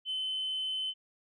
sine tone, 3051 Hz, G7, 48 cents flat, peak -30 dBFS, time 0.05-0.94 s, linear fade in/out 50 ms, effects tanh soft clip ceiling -28 dBFS

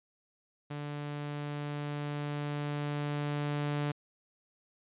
sawtooth tone with level ramp, 146.3 Hz, D3, 6 cents flat, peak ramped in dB -33 to -26 dBFS, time 0.7-3.92 s, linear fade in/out 10 ms, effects resampled to 8000 Hz

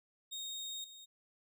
30% pulse tone with level steps, 3715 Hz, A#7, 7 cents flat, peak -38 / -49 dBFS, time 0.31-1.06 s, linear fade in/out 20 ms, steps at 0.84 s, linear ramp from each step 2 ms, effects none

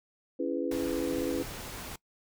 sine chord, C# minor seventh, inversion none, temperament just, 277.2 / 332.6 / 415.8 / 498.9 Hz, C#4 / E4 / G#4 / B4, 0 / +16 / +2 / +17 cents, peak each -33 / -33 / -37 / -34 dBFS, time 0.39-1.43 s, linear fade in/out 10 ms
pink noise, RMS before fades -41 dBFS, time 0.71-1.96 s, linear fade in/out 5 ms
effects noise-tail reverb RT60 0.1 s tail -22 dB re dry

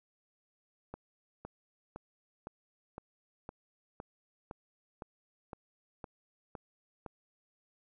click train, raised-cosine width 1 ms, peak -28 dBFS, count 13, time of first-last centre 0.94-7.062 s, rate 1.96 Hz, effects none

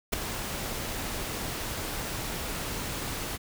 pink noise with ADSR envelope, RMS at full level -24 dBFS, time 0.12-3.38 s, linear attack 17 ms, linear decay 3 ms, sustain -10 dB, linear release 29 ms, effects none

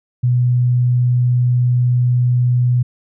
sine tone, 123.47 Hz, B2, in tune, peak -11 dBFS, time 0.23-2.83 s, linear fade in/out 10 ms, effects none

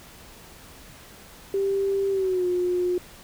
sine tone with pitch glide, 392.9 to 358.2 Hz, G4 to F4, +4 to +44 cents, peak -21 dBFS, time 1.54-2.98 s, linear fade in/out 2 ms, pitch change -160 cents, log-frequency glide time 2.1-2.46 s, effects pink hiss -47 dBFS RMS until 3.23 s

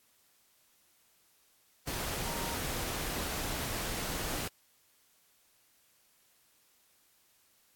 sine tone in noise, 932.3 Hz, A#5, in tune, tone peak -42 dBFS, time 2.25-2.55 s, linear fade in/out 5 ms, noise pink, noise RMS -36 dBFS, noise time 1.87-4.48 s, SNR -9 dB, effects white hiss -68 dBFS RMS until 7.75 s + AAC 64 kbps

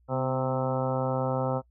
harmonic tone with a mistuned harmonic, 130.81 Hz, C3, in tune, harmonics 1 / 2 / 3 / 4 / 5 / 6 / 7 / 8 / 9 / 10, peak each -30 / -34 / -39 / -30 / -36 / -35 / -37 / -42 / -45 / -38 dBFS, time 0.08-1.62 s, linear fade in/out 50 ms, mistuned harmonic 2, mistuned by -37 cents, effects noise-tail reverb RT60 0.1 s tail -23 dB re dry + added 60 Hz sine -60 dBFS peak until 1.7 s

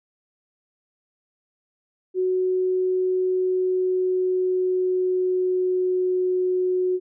sine tone with pitch glide, 370 to 366.6 Hz, F#4 to F#4, 0 to -16 cents, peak -19 dBFS, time 2.14-7 s, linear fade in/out 50 ms, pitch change -16 cents, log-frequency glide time 3.29-6.35 s, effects none

